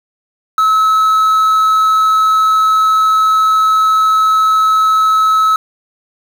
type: tone with quantisation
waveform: triangle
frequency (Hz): 1293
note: E6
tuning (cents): -34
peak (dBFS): -6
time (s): 0.58-5.56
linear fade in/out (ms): 2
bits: 5
effects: none